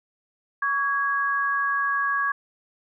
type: tone pair together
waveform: sine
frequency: 1128 / 1653.3 Hz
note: C#6 / G#6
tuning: +30 / -8 cents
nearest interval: perfect fifth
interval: 662 cents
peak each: -24 dBFS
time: 0.62-2.32 s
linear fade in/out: 5 ms
effects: none